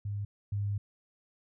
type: tone pair in turn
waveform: sine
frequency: 102 / 101.65 Hz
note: G#2 / G#2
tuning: -31 / -37 cents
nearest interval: unison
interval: 6 cents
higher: first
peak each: -32 / -29 dBFS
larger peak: second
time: 0.05-0.25 / 0.52-0.78 s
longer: second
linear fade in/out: 5 ms
effects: none

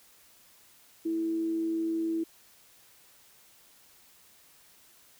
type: tone with amplitude modulation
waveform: sine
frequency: 327.7 Hz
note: E4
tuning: 10 cents flat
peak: -26 dBFS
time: 1.05-2.24 s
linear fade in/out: 10 ms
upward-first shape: sine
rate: 106 Hz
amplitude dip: 25%
effects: white hiss -59 dBFS RMS until 5.19 s

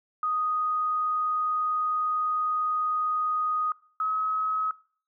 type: tone pair in turn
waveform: sine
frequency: 1244.5 / 1277.3 Hz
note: D#6 / D#6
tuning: 0 / +45 cents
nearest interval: unison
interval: 45 cents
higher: second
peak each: -24 dBFS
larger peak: neither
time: 0.23-3.72 / 4-4.71 s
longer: first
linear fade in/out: 2 ms
effects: noise-tail reverb RT60 0.5 s tail -23 dB re dry

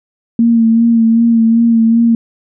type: tone with vibrato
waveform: sine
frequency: 229.3 Hz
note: A#3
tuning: 28 cents flat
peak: -6 dBFS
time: 0.39-2.15 s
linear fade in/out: 2 ms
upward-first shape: sine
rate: 2.6 Hz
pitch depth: 30 cents each way
effects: none

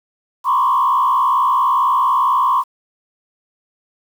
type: tone with frequency modulation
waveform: sine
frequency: 1056 Hz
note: C6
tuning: 16 cents sharp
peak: -11 dBFS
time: 0.44-2.64 s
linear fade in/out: 50 ms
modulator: 62.2 Hz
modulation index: 1.3
effects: tanh soft clip ceiling -7 dBFS + 7-bit

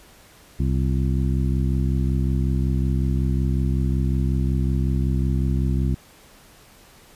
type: harmonic tone with a mistuned harmonic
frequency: 65.41 Hz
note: C2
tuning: in tune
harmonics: 1 / 2 / 3 / 4 / 5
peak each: -21 / -23 / -27 / -31 / -35 dBFS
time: 0.59-5.95 s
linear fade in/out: 10 ms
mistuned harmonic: 5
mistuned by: +84 cents
effects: pink hiss -50 dBFS RMS until 7.15 s + resampled to 32000 Hz

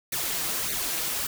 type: noise with flanger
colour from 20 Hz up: white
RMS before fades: -29 dBFS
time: 0.12-1.27 s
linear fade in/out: 5 ms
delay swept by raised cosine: 0.47 to 6.37 ms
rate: 1.7 Hz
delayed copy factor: +0.8
effects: none

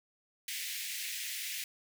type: high-pass noise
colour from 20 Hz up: pink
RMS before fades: -39 dBFS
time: 0.48-1.64 s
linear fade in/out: 2 ms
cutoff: 1900 Hz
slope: 48 dB/octave
effects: none

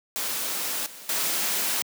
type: noise with level steps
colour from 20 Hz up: white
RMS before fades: -29 / -43 / -26 dBFS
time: 0.16-1.82 s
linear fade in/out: 0 ms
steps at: 0.86 / 1.09 s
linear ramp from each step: 2 ms
effects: high-pass 200 Hz 12 dB/octave

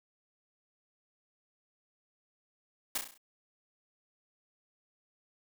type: noise with echo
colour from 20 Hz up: white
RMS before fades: -32 dBFS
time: 2.95-2.98 s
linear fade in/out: 5 ms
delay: 33 ms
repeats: 6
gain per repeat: -5 dB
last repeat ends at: 3.178 s
effects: none

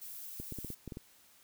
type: noise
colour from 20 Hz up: violet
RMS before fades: -46 dBFS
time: 0.01-0.75 s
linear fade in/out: 10 ms
type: clicks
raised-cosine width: 3 ms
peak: -29 dBFS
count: 8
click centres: 0.4 / 0.523 / 0.587 / 0.647 / 0.703 / 0.877 / 0.922 / 0.971 s
effects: white hiss -63 dBFS RMS until 1.43 s

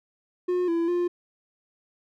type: tone with pitch steps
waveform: triangle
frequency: 359.5 / 335.6 / 351.5 Hz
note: F#4 / E4 / F4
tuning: -50 / +31 / +11 cents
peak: -20 dBFS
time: 0.48-1.08 s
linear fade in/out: 10 ms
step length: 200 ms
effects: none

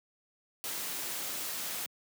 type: noise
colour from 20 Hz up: white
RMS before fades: -37 dBFS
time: 0.64-1.86 s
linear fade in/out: 0 ms
effects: high-pass 150 Hz 12 dB/octave

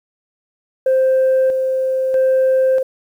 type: tone with tremolo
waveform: sine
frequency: 523.3 Hz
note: C5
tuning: in tune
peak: -9 dBFS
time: 0.86-2.83 s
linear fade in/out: 5 ms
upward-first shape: square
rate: 0.78 Hz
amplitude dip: 45%
effects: tanh soft clip ceiling -9 dBFS + 8-bit

